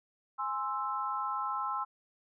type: chord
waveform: sine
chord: Ab augmented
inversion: none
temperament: equal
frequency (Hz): 830.6 / 1046.5 / 1318.5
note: Ab5 / C6 / E6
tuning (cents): 0 / 0 / 0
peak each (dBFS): -38 / -35 / -35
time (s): 0.38-1.85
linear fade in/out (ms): 20
effects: none